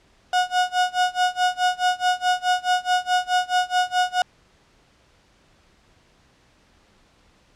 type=tone with tremolo; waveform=35% pulse; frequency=728 Hz; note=F#5; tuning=28 cents flat; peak=-14 dBFS; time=0.33-4.22 s; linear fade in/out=2 ms; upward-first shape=sine; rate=4.7 Hz; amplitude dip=95%; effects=pink hiss -58 dBFS RMS until 7.55 s + low-pass 6000 Hz 12 dB/octave